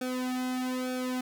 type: tone with flanger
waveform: sawtooth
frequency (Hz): 254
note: B3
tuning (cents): +49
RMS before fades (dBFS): -32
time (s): 0.01-1.21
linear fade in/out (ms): 5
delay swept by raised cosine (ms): 1 to 2.2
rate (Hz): 1.1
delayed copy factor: -1
effects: none